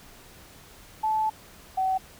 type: tone pair in turn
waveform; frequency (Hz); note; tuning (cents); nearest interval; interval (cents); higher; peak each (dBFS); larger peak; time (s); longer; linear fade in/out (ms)
sine; 870 / 757.3; A5 / F#5; -20 / +40; major second; 240; first; -22; neither; 1.03-1.3 / 1.77-1.98; first; 10
effects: pink hiss -50 dBFS RMS until 2.19 s